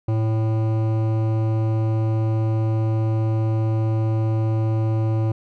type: tone with hard clipping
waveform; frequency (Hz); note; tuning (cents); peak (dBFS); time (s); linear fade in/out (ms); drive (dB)
sine; 110.6; A2; +9; -20; 0.08-5.32; 5; 14
effects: none